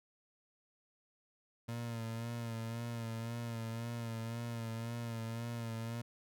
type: tone with vibrato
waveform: 30% pulse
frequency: 115.6 Hz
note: A#2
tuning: 14 cents flat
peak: -36 dBFS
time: 1.68-6.02 s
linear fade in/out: 10 ms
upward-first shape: sine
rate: 1.9 Hz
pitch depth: 39 cents each way
effects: none